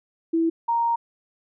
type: tone pair in turn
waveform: sine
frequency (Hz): 329 / 932.2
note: E4 / A#5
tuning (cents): -3 / 0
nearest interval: octave + tritone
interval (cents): 1803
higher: second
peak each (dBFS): -18 / -19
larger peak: first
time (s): 0.33-0.5 / 0.68-0.96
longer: second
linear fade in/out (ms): 10
effects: none